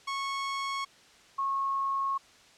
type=tone pair in turn; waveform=sawtooth / sine; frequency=1100 / 1092.4 Hz; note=C#6 / C#6; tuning=-14 / -26 cents; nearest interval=unison; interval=12 cents; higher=first; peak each=-27 dBFS; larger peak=neither; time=0.07-0.85 / 1.38-2.18 s; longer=second; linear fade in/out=10 ms; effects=white hiss -57 dBFS RMS until 2.57 s + low-pass 6000 Hz 12 dB/octave